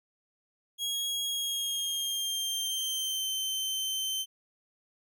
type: tone with pitch glide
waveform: sawtooth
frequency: 3299 to 3096 Hz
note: G#7 to G7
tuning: -12 to -22 cents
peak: -27 dBFS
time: 0.78-4.26 s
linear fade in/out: 50 ms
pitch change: -110 cents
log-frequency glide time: 1.24-3.29 s
effects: none